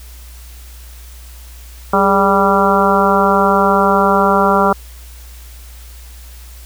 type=harmonic tone with a mistuned harmonic; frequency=196 Hz; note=G3; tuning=in tune; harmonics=1 / 2 / 3 / 4 / 5 / 6 / 7; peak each=-17 / -17 / -17 / -17 / -17 / -17 / -17 dBFS; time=1.93-4.73 s; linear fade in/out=5 ms; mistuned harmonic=2; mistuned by=+66 cents; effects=added 60 Hz sine -33 dBFS peak until 6.65 s + white hiss -42 dBFS RMS until 6.65 s